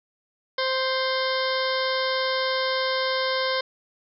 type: harmonic tone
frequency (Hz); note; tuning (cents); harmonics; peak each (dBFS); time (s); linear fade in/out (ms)
523.3; C5; 0; 1 / 2 / 3 / 4 / 6 / 7 / 8 / 9 / 10; -26 / -29 / -31 / -32 / -34 / -34 / -35 / -36 / -36; 0.58-3.61; 5
effects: none